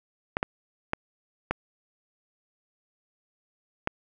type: clicks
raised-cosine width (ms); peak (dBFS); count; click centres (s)
0.5; -10; 5; 0.369 / 0.429 / 0.934 / 1.51 / 3.874
effects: none